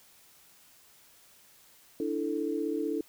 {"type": "chord", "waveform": "sine", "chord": "D suspended second", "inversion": "none", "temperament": "equal", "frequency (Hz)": [293.7, 329.6, 440], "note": ["D4", "E4", "A4"], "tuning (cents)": [0, 0, 0], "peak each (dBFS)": -33, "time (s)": [2, 3.01], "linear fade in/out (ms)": 2, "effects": ["white hiss -59 dBFS RMS until 3.08 s"]}